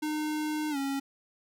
square tone with pitch glide, 305.2 to 275.1 Hz, D#4 to C#4, -33 to -13 cents, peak -30 dBFS, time 0.02-1 s, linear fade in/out 10 ms, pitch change -180 cents, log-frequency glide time 0.7-0.77 s, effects none

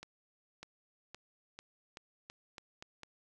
accelerating click train, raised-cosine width 0.2 ms, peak -29 dBFS, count 9, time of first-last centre 0.03-3.033 s, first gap 600 ms, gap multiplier 0.86, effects none

